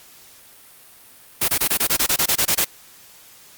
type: noise bursts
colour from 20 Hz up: white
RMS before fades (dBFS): -18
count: 13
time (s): 1.41-2.648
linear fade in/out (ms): 10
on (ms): 74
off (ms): 23
effects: white hiss -47 dBFS RMS until 3.57 s + Opus 48 kbps